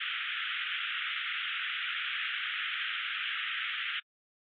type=band-pass noise; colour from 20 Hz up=white; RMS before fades=-35 dBFS; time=0-4 s; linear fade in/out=10 ms; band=1300 to 3400 Hz; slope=96 dB/octave; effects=AAC 32 kbps